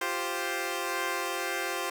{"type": "chord", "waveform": "10% pulse", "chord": "F suspended second", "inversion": "none", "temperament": "equal", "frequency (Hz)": [349.2, 392, 523.3], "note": ["F4", "G4", "C5"], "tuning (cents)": [0, 0, 0], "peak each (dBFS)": -26, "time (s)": [0.01, 1.9], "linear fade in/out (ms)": 5, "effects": []}